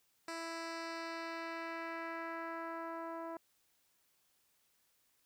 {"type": "tone with low-pass filter sweep", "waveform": "10% pulse", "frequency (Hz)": 330.5, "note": "E4", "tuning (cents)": 5, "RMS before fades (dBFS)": -43, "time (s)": [0.28, 3.37], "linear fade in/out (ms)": 2, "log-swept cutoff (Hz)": [7800, 880], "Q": 1.2, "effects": ["white hiss -75 dBFS RMS until 5.25 s"]}